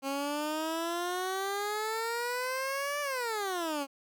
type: exponential two-way sweep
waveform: 15% pulse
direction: up then down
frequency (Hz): 270 to 587 to 270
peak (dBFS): -25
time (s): 0.02-3.87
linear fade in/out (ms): 50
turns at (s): 3.01
effects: none